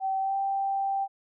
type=tone with pitch glide; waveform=sine; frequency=770 to 784.4 Hz; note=G5 to G5; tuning=-31 to +1 cents; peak=-25 dBFS; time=0-1.08 s; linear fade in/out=50 ms; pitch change=+32 cents; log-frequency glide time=0.19-0.36 s; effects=none